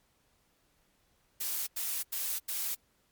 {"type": "noise bursts", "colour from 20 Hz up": "blue", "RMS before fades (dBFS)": -34, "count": 4, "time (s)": [1.4, 2.75], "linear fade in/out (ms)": 10, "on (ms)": 270, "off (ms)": 90, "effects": ["pink hiss -71 dBFS RMS until 3.11 s", "MP3 96 kbps"]}